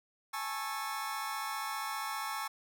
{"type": "chord", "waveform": "sawtooth", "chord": "A major seventh", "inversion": "third", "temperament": "just", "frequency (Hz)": [825, 880, 1100, 1320], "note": ["G#5", "A5", "C#6", "E6"], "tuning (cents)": [-12, 0, -14, 2], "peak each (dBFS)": [-39, -37, -35, -38], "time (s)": [0.33, 2.48], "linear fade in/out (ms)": 10, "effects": []}